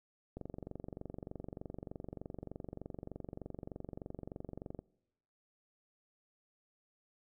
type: click train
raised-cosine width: 2 ms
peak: -30 dBFS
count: 104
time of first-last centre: 0.37-4.791 s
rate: 23.3 Hz
effects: noise-tail reverb RT60 0.9 s tail -24 dB re dry